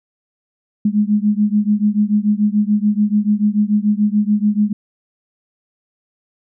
sine beating tone pair, 206.1 / 213 Hz, G#3 / G#3, -13 / +44 cents, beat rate 6.9 Hz, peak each -15 / -16 dBFS, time 0.85-4.73 s, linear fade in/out 5 ms, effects none

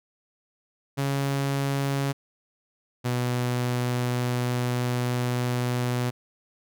sawtooth tone pair in turn, 138.59 / 123.31 Hz, C#3 / B2, 0 / -2 cents, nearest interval major second, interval 202 cents, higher first, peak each -20 dBFS, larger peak neither, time 0.97-2.13 / 3.04-6.11 s, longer second, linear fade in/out 20 ms, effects none

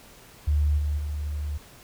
sine tone with level steps, 74 Hz, D2, 14 cents sharp, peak -19 / -23 / -27 dBFS, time 0.47-1.58 s, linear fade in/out 10 ms, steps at 0.77 / 0.97 s, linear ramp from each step 20 ms, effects pink hiss -50 dBFS RMS until 1.83 s

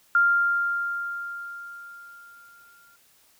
sine tone with exponential decay, 1396 Hz, F6, 1 cent flat, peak -15 dBFS, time 0.15-2.96 s, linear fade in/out 2 ms, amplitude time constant 610 ms, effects white hiss -60 dBFS RMS until 3.39 s

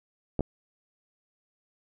clicks, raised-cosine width 2 ms, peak -14 dBFS, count 2, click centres 0.393 / 0.407 s, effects none

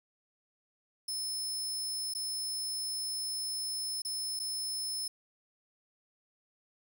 25% pulse tone with dropouts, 5240 Hz, E8, 11 cents flat, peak -29 dBFS, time 1.08-5.08 s, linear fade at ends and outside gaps 5 ms, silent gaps 2.138-2.149 / 4.02-4.049 / 4.393-4.398 s, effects none

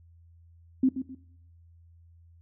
sine tone with echo, 261.6 Hz, C4, in tune, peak -18 dBFS, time 0.83-0.89 s, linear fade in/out 5 ms, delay 130 ms, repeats 2, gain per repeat -10 dB, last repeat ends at 1.15 s, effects noise-tail reverb RT60 0.7 s tail -19 dB re dry + added 84 Hz sine -53 dBFS peak until 2.41 s

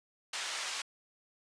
white band-pass noise, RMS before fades -38 dBFS, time 0.33-0.82 s, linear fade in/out 5 ms, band 830 to 5400 Hz, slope 12 dB/octave, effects resampled to 22050 Hz

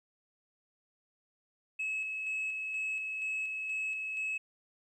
sine tone with tremolo, 2581 Hz, E7, 37 cents flat, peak -30 dBFS, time 1.79-4.38 s, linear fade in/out 10 ms, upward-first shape square, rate 2.1 Hz, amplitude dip 35%, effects tanh soft clip ceiling -30 dBFS + 12-bit

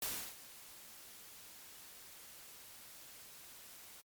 white noise with ADSR envelope, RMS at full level -38 dBFS, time 0.02-4.02 s, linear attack 3 ms, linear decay 320 ms, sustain -17 dB, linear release 22 ms, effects MP3 96 kbps

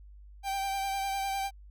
45% pulse tone with vibrato, 784 Hz, G5, in tune, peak -30 dBFS, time 0.43-1.51 s, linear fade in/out 50 ms, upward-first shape sine, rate 9.9 Hz, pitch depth 22 cents each way, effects added 50 Hz sine -48 dBFS peak until 1.7 s

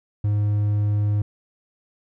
triangle tone, 103.83 Hz, G#2, in tune, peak -16 dBFS, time 0.24-1.22 s, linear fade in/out 5 ms, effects none

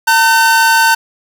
45% pulse tone pair together, 907 / 1525.4 Hz, A#5 / G6, -48 / -48 cents, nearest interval major sixth, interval 900 cents, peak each -10 dBFS, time 0.07-0.95 s, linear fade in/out 10 ms, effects none

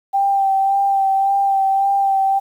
sine tone with vibrato, 784 Hz, G5, in tune, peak -13 dBFS, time 0.13-2.4 s, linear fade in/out 20 ms, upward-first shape sine, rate 1.8 Hz, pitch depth 20 cents each way, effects 8-bit

